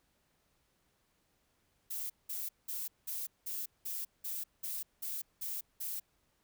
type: noise bursts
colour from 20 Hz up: violet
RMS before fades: -39 dBFS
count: 11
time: 1.9-6 s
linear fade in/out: 10 ms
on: 200 ms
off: 190 ms
effects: pink hiss -75 dBFS RMS until 6.43 s